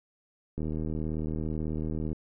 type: click train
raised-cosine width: 3 ms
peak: -21 dBFS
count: 122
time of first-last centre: 0.58-2.129 s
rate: 78.1 Hz
effects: none